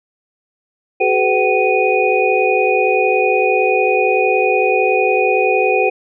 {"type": "tone cluster", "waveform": "sine", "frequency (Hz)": [376.2, 427, 503, 757, 2474], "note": ["F#4", "G#4", "B4", "F#5", "D#7"], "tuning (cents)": [29, 48, 32, 39, -10], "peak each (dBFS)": -18, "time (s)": [1, 5.9], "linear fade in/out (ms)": 10, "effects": []}